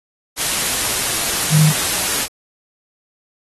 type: tone in noise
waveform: sine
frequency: 154.1 Hz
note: D#3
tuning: 16 cents flat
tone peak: -9 dBFS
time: 1.5-1.73 s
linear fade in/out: 50 ms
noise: white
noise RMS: -19 dBFS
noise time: 0.36-2.28 s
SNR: +7 dB
effects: AAC 32 kbps